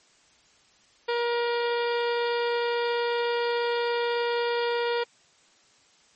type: harmonic tone with a mistuned harmonic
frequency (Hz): 474.6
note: A#4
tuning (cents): +31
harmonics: 1 / 2 / 3 / 4 / 5 / 6 / 7 / 8 / 9 / 10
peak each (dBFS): -25 / -31 / -35 / -37 / -39 / -41 / -42 / -43 / -44 / -45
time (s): 1.08-5.04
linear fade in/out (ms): 10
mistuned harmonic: 8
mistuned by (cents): -79
effects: white hiss -60 dBFS RMS until 6.15 s + MP3 32 kbps